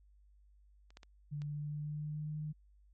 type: clicks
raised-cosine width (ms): 0.2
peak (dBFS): -43 / -33 / -36 / -37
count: 4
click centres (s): 0.905 / 0.971 / 1.032 / 1.419
type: tone with pitch glide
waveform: sine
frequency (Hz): 146.83 to 152.27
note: D3 to D#3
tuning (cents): 0 to -37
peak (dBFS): -37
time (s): 1.31-2.53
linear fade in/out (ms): 20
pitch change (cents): +63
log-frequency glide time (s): 1.44-2.34
effects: added 50 Hz sine -61 dBFS peak until 2.93 s + MP3 32 kbps

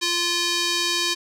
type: tone with band-pass filter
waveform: square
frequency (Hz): 347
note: F4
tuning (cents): -11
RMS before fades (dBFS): -23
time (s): 0.01-1.15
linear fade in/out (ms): 20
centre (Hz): 4500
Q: 1.6
effects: none

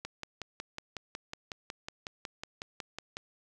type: click train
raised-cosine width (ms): 0.2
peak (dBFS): -21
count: 18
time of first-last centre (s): 0.05-3.169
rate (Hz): 5.45
effects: none

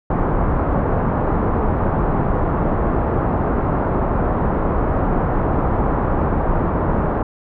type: low-pass noise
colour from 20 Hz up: pink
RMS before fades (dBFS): -18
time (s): 0.1-7.23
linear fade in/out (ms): 5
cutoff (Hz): 1200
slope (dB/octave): 24
effects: none

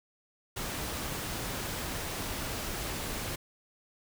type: noise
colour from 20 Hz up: pink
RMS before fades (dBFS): -36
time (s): 0.56-3.36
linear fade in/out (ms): 10
effects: none

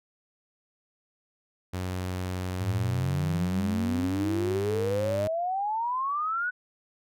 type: tone with pitch glide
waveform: sawtooth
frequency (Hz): 91.8 to 101.27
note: F#2 to G#2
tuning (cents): -13 to -43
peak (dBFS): -26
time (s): 1.73-5.28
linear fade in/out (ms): 10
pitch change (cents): +170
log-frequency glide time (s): 3.83-4.69
type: exponential sweep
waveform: sine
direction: up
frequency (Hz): 97.4 to 1500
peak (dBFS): -26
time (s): 2.6-6.51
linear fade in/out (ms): 20
effects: none

